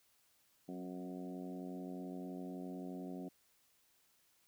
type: harmonic tone with a mistuned harmonic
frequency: 91.6 Hz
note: F#2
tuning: 17 cents flat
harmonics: 2 / 3 / 4 / 5 / 6 / 7 / 8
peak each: -47 / -46 / -51 / -57 / -58 / -56 / -57 dBFS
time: 0.68-3.29 s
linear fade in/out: 10 ms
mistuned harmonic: 3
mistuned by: -26 cents
effects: white hiss -73 dBFS RMS until 4.47 s